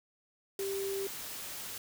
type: tone in noise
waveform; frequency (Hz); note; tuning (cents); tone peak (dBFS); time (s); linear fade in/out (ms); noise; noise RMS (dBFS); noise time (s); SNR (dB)
sine; 392; G4; 0; -33; 0.59-1.07; 2; white; -42; 0.59-1.78; +6
effects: none